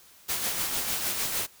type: noise with tremolo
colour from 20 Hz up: white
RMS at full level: -28 dBFS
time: 0.28-1.47 s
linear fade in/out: 20 ms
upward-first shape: sine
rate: 6.6 Hz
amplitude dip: 40%
effects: white hiss -55 dBFS RMS until 1.6 s